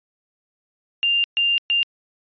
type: tone bursts at uneven times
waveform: sine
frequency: 2794 Hz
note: F7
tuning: in tune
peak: -16 dBFS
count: 3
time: 1.03-1.24 / 1.37-1.58 / 1.7-1.83 s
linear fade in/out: 0 ms
effects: resampled to 11025 Hz